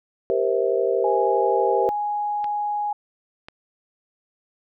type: chord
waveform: sine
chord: C dominant seventh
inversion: second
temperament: just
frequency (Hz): 392.4 / 470.9 / 523.3 / 654.1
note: G4 / Bb4 / C5 / E5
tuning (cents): +2 / +18 / 0 / -14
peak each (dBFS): -23 / -23 / -24 / -27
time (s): 0.3-1.89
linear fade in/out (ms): 0
type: tone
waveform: sine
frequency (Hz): 830.6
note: G#5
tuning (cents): 0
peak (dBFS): -22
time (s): 1.04-2.93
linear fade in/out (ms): 5
type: clicks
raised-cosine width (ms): 0.3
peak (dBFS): -22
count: 2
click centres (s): 2.443 / 3.485
effects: none